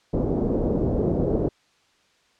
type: low-pass noise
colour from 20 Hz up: white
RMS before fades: -23 dBFS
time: 0.13-1.49 s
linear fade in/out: 10 ms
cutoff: 480 Hz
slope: 24 dB/octave
effects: white hiss -62 dBFS RMS until 2.39 s + low-pass 5000 Hz 12 dB/octave